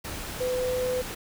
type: tone in noise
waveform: sine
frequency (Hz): 504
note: B4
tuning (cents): +35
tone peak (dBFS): -25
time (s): 0.4-1.02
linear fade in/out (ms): 10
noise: pink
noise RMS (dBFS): -36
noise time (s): 0.04-1.15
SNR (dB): +8
effects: none